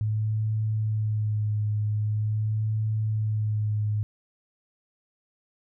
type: tone with vibrato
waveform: sine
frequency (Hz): 107.2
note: A2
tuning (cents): -45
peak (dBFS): -23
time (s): 0.01-4.03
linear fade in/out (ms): 0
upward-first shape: sine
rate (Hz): 0.44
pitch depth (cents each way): 26
effects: none